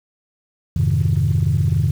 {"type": "chord", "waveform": "sine", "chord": "F minor seventh", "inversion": "none", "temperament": "equal with one note detuned", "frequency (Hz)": [87.31, 103.83, 130.81, 154.67], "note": ["F2", "Ab2", "C3", "Eb3"], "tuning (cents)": [0, 0, 0, -10], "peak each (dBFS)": -19, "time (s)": [0.76, 1.91], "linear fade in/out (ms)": 5, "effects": ["tanh soft clip ceiling -8 dBFS", "7-bit"]}